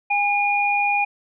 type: tone pair together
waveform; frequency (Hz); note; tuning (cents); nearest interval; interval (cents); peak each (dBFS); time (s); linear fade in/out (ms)
sine; 815.4 / 2433; G#5 / D#7; -32 / -39; octave + perfect fifth; 1893; -20; 0.1-1.05; 10
effects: none